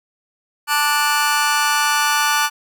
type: chord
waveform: sawtooth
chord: D major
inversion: second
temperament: just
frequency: 881 / 1174.7 / 1468.3 Hz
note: A5 / D6 / F#6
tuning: +2 / 0 / -14 cents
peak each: -16 dBFS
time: 0.67-2.5 s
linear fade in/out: 50 ms
effects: none